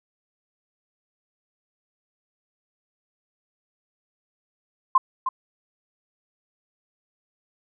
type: tone with echo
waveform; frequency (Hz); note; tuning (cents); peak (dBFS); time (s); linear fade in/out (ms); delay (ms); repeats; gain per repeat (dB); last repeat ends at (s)
sine; 1046.5; C6; 0; -12; 4.95-4.98; 5; 310; 1; -9; 5.29
effects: none